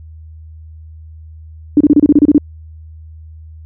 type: tone bursts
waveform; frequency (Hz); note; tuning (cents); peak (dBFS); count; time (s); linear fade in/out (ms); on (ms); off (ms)
sine; 293.7; D4; 0; -3; 10; 1.77-2.381; 2; 35; 29
effects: added 79 Hz sine -32 dBFS peak until 3.65 s